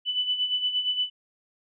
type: tone with tremolo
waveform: sine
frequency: 2989 Hz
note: F#7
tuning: 17 cents sharp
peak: -21 dBFS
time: 0.05-1.1 s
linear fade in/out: 50 ms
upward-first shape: sine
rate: 8.6 Hz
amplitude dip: 65%
effects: none